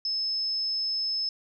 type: tone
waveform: sine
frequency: 5220 Hz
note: E8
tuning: 18 cents flat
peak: -26 dBFS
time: 0.05-1.29 s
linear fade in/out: 2 ms
effects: none